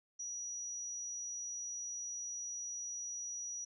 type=tone; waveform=sine; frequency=5820 Hz; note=F#8; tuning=29 cents flat; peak=-40 dBFS; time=0.19-3.65 s; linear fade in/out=10 ms; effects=none